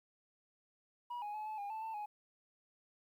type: tone with pitch steps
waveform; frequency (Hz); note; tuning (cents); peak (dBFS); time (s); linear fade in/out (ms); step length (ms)
sine; 966 / 831 / 854 / 864 / 810 / 878 / 890 / 836; B5 / G#5 / G#5 / A5 / G#5 / A5 / A5 / G#5; -39 / +1 / +48 / -32 / -43 / -4 / +20 / +11; -37; 1.1-2.06; 10; 120
effects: tanh soft clip ceiling -39 dBFS + 12-bit